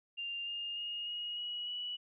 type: tone with pitch steps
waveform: sine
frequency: 2794 / 2823 / 2853 / 2883 / 2913 / 2943 Hz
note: F7 / F7 / F7 / F#7 / F#7 / F#7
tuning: 0 / +18 / +36 / -46 / -28 / -10 cents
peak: -37 dBFS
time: 0.17-1.97 s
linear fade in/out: 20 ms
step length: 300 ms
effects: none